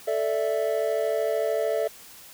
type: chord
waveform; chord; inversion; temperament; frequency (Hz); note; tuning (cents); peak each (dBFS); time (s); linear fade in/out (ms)
triangle; A suspended fourth; none; just; 440 / 586.7 / 660; A4 / D5 / E5; 0 / -2 / +2; -25 / -26 / -25; 0.07-1.88; 10
effects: white hiss -47 dBFS RMS until 2.33 s